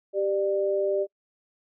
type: tone pair together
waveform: sine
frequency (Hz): 392 / 595.4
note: G4 / D5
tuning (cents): 0 / +24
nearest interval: perfect fifth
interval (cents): 724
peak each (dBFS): -25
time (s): 0.13-1.07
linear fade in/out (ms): 50
effects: noise-tail reverb RT60 0.1 s tail -26 dB re dry